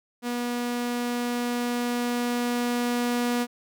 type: tone with level ramp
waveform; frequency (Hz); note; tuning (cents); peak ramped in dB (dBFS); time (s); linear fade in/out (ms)
sawtooth; 241.9; B3; -36; -23 to -19; 0.22-3.47; 50
effects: none